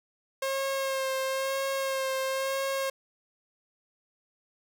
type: tone with vibrato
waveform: sawtooth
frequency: 536 Hz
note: C5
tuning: 42 cents sharp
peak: -24 dBFS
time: 0.42-2.9 s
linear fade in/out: 5 ms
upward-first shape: sine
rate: 1 Hz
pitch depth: 22 cents each way
effects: none